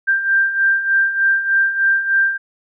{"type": "beating tone pair", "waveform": "sine", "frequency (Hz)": [1579, 1582.3], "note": ["G6", "G6"], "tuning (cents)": [12, 16], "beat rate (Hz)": 3.3, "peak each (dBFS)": [-20, -14], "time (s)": [0.07, 2.38], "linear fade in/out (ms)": 20, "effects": []}